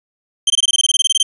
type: tone bursts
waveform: sawtooth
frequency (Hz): 3136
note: G7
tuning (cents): 0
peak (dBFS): -7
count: 15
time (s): 0.47-1.229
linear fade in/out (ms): 5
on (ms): 31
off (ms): 21
effects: resampled to 24000 Hz